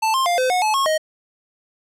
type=tone with pitch steps; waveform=square; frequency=882 / 1057 / 700 / 512 / 729 / 860 / 1089 / 626 Hz; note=A5 / C6 / F5 / C5 / F#5 / A5 / C#6 / D#5; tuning=+4 / +17 / +4 / -38 / -26 / -40 / -31 / +10 cents; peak=-17 dBFS; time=0.02-0.98 s; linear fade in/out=10 ms; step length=120 ms; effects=low-pass 11000 Hz 12 dB/octave